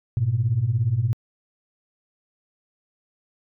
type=beating tone pair; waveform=sine; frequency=103.83 / 120.83 Hz; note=G#2 / B2; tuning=0 / -37 cents; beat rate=17 Hz; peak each=-23 / -20 dBFS; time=0.17-1.13 s; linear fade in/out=0 ms; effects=tanh soft clip ceiling -11 dBFS